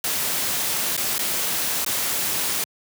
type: noise with dropouts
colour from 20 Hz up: white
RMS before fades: -24 dBFS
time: 0.04-2.64 s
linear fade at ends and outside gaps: 2 ms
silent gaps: 0.967-0.976 / 1.182-1.191 / 1.848-1.862 s
effects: high-pass 100 Hz 12 dB/octave